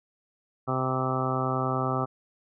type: harmonic tone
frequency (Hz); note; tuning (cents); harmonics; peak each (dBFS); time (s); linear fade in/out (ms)
130.1; C3; -9; 1 / 2 / 3 / 4 / 5 / 6 / 7 / 8 / 9 / 10; -30 / -33 / -34 / -36 / -35 / -34 / -40 / -41 / -32 / -34; 0.67-2.06; 20
effects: none